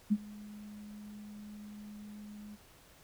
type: tone with ADSR envelope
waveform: sine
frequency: 208.9 Hz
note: G#3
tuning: 10 cents sharp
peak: -22 dBFS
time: 0.1-2.57 s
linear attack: 23 ms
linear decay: 45 ms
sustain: -23 dB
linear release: 33 ms
effects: pink hiss -60 dBFS RMS until 3.03 s